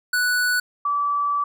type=tone pair in turn; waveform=square / sine; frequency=1480 / 1154.8 Hz; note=F#6 / D6; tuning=0 / -30 cents; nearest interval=major third; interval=430 cents; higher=first; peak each=-19 dBFS; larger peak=neither; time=0.13-0.6 / 0.85-1.44 s; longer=second; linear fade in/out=5 ms; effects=none